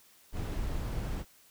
brown noise, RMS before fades -34 dBFS, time 0.32-1.25 s, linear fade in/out 50 ms, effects white hiss -61 dBFS RMS until 1.5 s

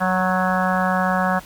harmonic tone with a mistuned harmonic, 185.4 Hz, F#3, 4 cents sharp, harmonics 1 / 3 / 4 / 5 / 6 / 7 / 8 / 9, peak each -22 / -26 / -23 / -28 / -26 / -28 / -28 / -27 dBFS, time 0-1.4 s, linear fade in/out 20 ms, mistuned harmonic 6, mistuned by -24 cents, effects pink hiss -43 dBFS RMS until 1.45 s

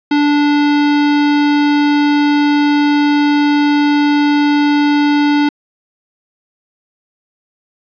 square tone, 292 Hz, D4, 10 cents flat, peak -10 dBFS, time 0.11-5.49 s, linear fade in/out 5 ms, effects resampled to 11025 Hz + 8-bit

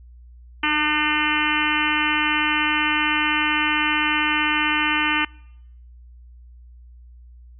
harmonic tone with a mistuned harmonic, 301.3 Hz, D4, 44 cents sharp, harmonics 1 / 3 / 4 / 5 / 6 / 7 / 8 / 9 / 10, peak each -27 / -27 / -27 / -27 / -27 / -27 / -27 / -27 / -27 dBFS, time 0.63-5.25 s, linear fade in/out 5 ms, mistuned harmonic 1, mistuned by +21 cents, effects noise-tail reverb RT60 0.8 s tail -25 dB re dry + added 60 Hz sine -42 dBFS peak until 7.59 s

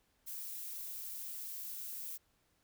violet noise, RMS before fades -44 dBFS, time 0.26-2.18 s, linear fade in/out 20 ms, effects pink hiss -75 dBFS RMS until 2.63 s

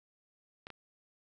clicks, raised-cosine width 0.3 ms, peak -28 / -30 dBFS, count 2, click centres 0.669 / 0.703 s, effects none

